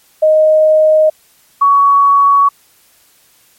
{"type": "tone pair in turn", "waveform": "sine", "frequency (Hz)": [622.3, 1123.3], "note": ["D#5", "C#6"], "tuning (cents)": [0, 23], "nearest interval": "minor seventh", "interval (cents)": 1023, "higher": "second", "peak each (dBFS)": -5, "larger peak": "neither", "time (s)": [[0.22, 1.1], [1.61, 2.49]], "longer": "neither", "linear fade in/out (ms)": 10, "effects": ["white hiss -50 dBFS RMS until 3.58 s", "MP3 64 kbps"]}